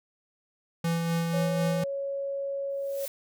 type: tone with tremolo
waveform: square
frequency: 167.3 Hz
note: E3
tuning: 26 cents sharp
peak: -25 dBFS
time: 0.84-1.84 s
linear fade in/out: 5 ms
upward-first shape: sine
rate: 4 Hz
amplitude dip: 30%
type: tone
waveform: sine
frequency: 554.4 Hz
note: C#5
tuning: in tune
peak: -29 dBFS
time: 1.33-3.06 s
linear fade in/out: 10 ms
type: noise with exponential growth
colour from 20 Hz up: blue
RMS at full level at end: -35 dBFS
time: 2.7-3.08 s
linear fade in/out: 2 ms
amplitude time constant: 82 ms
effects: none